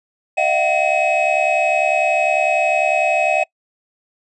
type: tone cluster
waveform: triangle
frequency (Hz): 614 / 683 / 754 / 2550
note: D#5 / F5 / F#5 / D#7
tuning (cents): -23 / -39 / +32 / +42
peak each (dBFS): -18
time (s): 0.37-3.44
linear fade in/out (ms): 10
effects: noise-tail reverb RT60 0.1 s tail -24 dB re dry + resampled to 24000 Hz